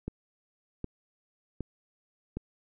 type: click train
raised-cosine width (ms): 3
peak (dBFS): -21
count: 4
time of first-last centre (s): 0.08-2.37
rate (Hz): 1.31
effects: none